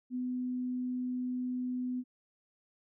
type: tone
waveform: sine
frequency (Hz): 250.9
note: B3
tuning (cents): +28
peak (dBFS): -32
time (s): 0.1-2.04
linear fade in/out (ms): 50
effects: none